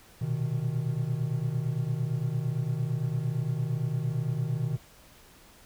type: tone cluster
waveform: triangle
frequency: 118 / 126.8 / 155.7 Hz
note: A#2 / B2 / D#3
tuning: +22 / +46 / +2 cents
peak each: -32 / -28 / -29 dBFS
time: 0.21-4.77 s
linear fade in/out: 10 ms
effects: pink hiss -55 dBFS RMS until 5.65 s